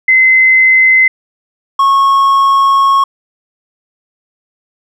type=tone pair in turn; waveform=sine / triangle; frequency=2054 / 1096 Hz; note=C7 / C#6; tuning=-33 / -20 cents; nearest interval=major seventh; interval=1087 cents; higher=first; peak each=-4 dBFS; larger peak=neither; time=0.08-1.08 / 1.79-3.04 s; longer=second; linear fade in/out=5 ms; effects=none

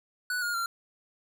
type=tone with pitch steps; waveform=square; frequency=1480 / 1426.3 / 1374.5 Hz; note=F#6 / F6 / F6; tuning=0 / +36 / -28 cents; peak=-29 dBFS; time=0.3-0.66 s; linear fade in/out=2 ms; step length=120 ms; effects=none

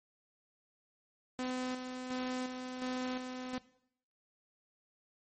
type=tone with tremolo; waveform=sawtooth; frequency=254.1 Hz; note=B3; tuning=49 cents sharp; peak=-31 dBFS; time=1.39-3.58 s; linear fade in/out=0 ms; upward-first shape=square; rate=1.4 Hz; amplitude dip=45%; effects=noise-tail reverb RT60 0.7 s tail -19 dB re dry + MP3 32 kbps

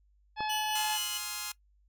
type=harmonic tone; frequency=857 Hz; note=A5; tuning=46 cents flat; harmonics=1 / 2 / 3 / 4 / 5 / 6; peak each=-32 / -38 / -42 / -44 / -46 / -48 dBFS; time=0.36-0.99 s; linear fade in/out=50 ms
type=click; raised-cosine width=1 ms; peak=-25 dBFS; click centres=0.406 s
type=tone with tremolo; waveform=sawtooth; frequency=2960 Hz; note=F#7; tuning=in tune; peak=-29 dBFS; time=0.49-1.18 s; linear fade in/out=10 ms; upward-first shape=sine; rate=4.5 Hz; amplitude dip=45%
type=chord; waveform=5% pulse; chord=F minor seventh; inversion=first; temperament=just; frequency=838.1 / 1047.7 / 1257.2 / 1396.9 Hz; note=Ab5 / C6 / Eb6 / F6; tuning=+16 / +2 / +18 / 0 cents; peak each=-30 / -29 / -33 / -29 dBFS; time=0.75-1.52 s; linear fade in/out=5 ms
effects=noise-tail reverb RT60 0.1 s tail -19 dB re dry + added 50 Hz sine -63 dBFS peak until 1.88 s

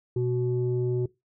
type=tone pair together; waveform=sine; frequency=123.47 / 370 Hz; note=B2 / F#4; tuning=0 / 0 cents; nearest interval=octave + perfect fifth; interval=1900 cents; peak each=-25 dBFS; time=0.16-1.06 s; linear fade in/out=5 ms; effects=noise-tail reverb RT60 0.2 s tail -21 dB re dry + tanh soft clip ceiling -18 dBFS

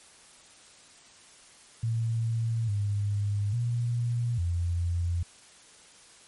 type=tone with pitch steps; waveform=sine; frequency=114.3 / 102.2 / 119.2 / 86.4 Hz; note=A#2 / G#2 / A#2 / F2; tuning=-34 / -27 / +39 / -18 cents; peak=-25 dBFS; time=1.83-5.23 s; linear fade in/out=5 ms; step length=850 ms; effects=white hiss -54 dBFS RMS until 6.27 s + MP3 48 kbps

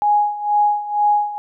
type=tone with tremolo; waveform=sine; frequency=830.6 Hz; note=G#5; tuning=in tune; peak=-11 dBFS; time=0.02-1.38 s; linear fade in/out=0 ms; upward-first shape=sine; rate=2.1 Hz; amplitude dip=80%; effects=none

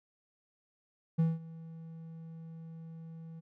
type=tone with ADSR envelope; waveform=triangle; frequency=163.2 Hz; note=E3; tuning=17 cents flat; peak=-21 dBFS; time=1.18-3.41 s; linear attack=16 ms; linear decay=190 ms; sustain=-21 dB; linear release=23 ms; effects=none

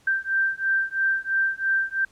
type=beating tone pair; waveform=sine; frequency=1568 / 1571 Hz; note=G6 / G6; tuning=0 / +3 cents; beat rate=3 Hz; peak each=-24 dBFS; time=0.07-2.05 s; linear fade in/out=5 ms; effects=pink hiss -59 dBFS RMS until 2.11 s + low-pass 10000 Hz 12 dB/octave

